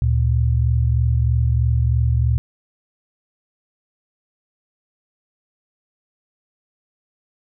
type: tone pair together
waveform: sine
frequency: 73.42 / 116.55 Hz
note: D2 / A#2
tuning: 0 / 0 cents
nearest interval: minor sixth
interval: 800 cents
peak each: -17 dBFS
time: 0.02-2.38 s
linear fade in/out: 0 ms
effects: none